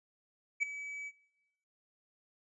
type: tone with ADSR envelope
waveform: triangle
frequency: 2287 Hz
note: D7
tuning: 47 cents flat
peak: -24 dBFS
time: 0.6-1.12 s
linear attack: 28 ms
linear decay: 8 ms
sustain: -14 dB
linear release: 48 ms
effects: noise-tail reverb RT60 1.0 s tail -22 dB re dry + resampled to 22050 Hz